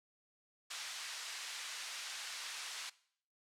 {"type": "band-pass noise", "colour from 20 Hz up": "white", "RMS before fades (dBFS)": -45, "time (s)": [0.7, 2.9], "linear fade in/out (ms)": 10, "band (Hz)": [1200, 5900], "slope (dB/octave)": 12, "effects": ["noise-tail reverb RT60 0.6 s tail -20 dB re dry", "low-pass 11000 Hz 12 dB/octave"]}